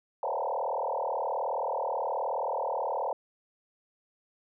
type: tone with frequency modulation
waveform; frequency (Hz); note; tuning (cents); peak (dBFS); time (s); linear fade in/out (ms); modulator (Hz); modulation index
sine; 723; F#5; -40; -28; 0.23-3.13; 2; 38.8; 5.9
effects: none